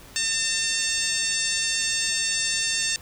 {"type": "harmonic tone", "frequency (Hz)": 901, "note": "A5", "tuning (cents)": 41, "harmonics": [2, 3, 4, 5, 6, 7, 8, 9], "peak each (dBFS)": [-31, -31, -31, -31, -31, -31, -31, -31], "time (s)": [0.16, 2.96], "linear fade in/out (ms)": 0, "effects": ["pink hiss -47 dBFS RMS until 3.01 s"]}